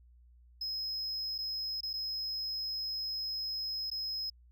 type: tone with dropouts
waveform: triangle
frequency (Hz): 5120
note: D#8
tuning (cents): +49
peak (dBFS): -33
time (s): 0.61-4.3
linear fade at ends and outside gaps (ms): 5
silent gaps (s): 1.381-1.386 / 1.808-1.831 / 1.932-1.937 / 3.902-3.914
effects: added 60 Hz sine -57 dBFS peak until 4.51 s